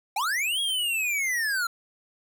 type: linear two-way sweep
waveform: square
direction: up then down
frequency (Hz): 740 to 3322 to 1348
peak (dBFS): -25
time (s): 0.16-1.67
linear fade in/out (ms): 5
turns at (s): 0.6
effects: none